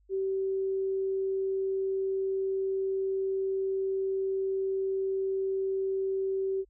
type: tone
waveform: sine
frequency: 385 Hz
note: G4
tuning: 31 cents flat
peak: -27 dBFS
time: 0.09-6.65 s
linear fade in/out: 50 ms
effects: added 50 Hz sine -62 dBFS peak until 6.69 s